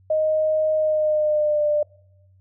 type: tone with pitch glide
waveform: sine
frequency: 622.3 to 595.9 Hz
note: D#5 to D5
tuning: 0 to +25 cents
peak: -17 dBFS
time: 0.1-1.83 s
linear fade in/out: 5 ms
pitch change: -75 cents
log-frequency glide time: 0.75-1.64 s
effects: noise-tail reverb RT60 0.9 s tail -25 dB re dry + added 94 Hz sine -52 dBFS peak until 2.4 s